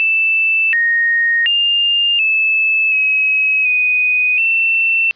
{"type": "tone with pitch steps", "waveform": "sine", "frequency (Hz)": [2645, 1860, 2808, 2615, 2556, 2492, 2683], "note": ["E7", "A#6", "F7", "E7", "D#7", "D#7", "E7"], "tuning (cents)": [5, -4, 9, -15, 46, 2, 30], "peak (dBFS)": -11, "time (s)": [0, 5.11], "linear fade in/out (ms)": 0, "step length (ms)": 730, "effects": ["white hiss -51 dBFS RMS until 5.15 s", "resampled to 11025 Hz"]}